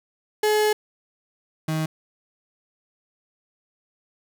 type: tone pair in turn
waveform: 35% pulse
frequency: 425.1 / 157.63 Hz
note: G#4 / D#3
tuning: +40 / +23 cents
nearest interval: octave + perfect fourth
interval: 1717 cents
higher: first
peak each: -16 / -21 dBFS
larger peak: first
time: 0.43-0.73 / 1.68-1.86 s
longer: first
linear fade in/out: 5 ms
effects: none